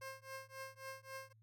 15% pulse tone with tremolo, 532 Hz, C5, 29 cents sharp, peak -38 dBFS, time 0.01-1.33 s, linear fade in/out 10 ms, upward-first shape triangle, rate 3.7 Hz, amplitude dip 100%, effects added 110 Hz sine -64 dBFS peak until 1.42 s

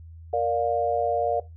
sine chord, Bb major, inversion none, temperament equal with one note detuned, 466.2 / 587.3 / 705.3 Hz, Bb4 / D5 / F5, 0 / 0 / +17 cents, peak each -26 / -26 / -25 dBFS, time 0.33-1.4 s, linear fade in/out 5 ms, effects noise-tail reverb RT60 0.2 s tail -17 dB re dry + added 82 Hz sine -41 dBFS peak until 1.56 s

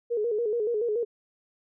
sine tone with vibrato, 447.4 Hz, A4, 29 cents sharp, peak -24 dBFS, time 0.1-1.05 s, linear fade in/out 20 ms, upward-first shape square, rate 7 Hz, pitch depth 100 cents each way, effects none

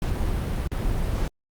brown noise with dropouts, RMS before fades -25 dBFS, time 0.02-1.28 s, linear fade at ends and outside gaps 2 ms, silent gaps 0.675-0.716 s, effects Opus 48 kbps

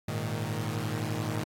sawtooth chord, Ab suspended second, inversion none, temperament equal with one note detuned, 103.83 / 115.4 / 155.56 Hz, Ab2 / Bb2 / Eb3, 0 / -17 / 0 cents, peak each -31 / -30 / -31 dBFS, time 0.08-1.44 s, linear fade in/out 5 ms, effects AAC 48 kbps

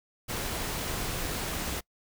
pink noise, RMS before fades -33 dBFS, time 0.28-1.81 s, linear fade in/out 20 ms, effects noise-tail reverb RT60 0.1 s tail -24 dB re dry

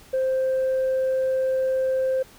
sine tone, 523.3 Hz, C5, in tune, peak -18 dBFS, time 0.13-2.23 s, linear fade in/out 10 ms, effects tanh soft clip ceiling -18 dBFS + pink hiss -50 dBFS RMS until 2.38 s

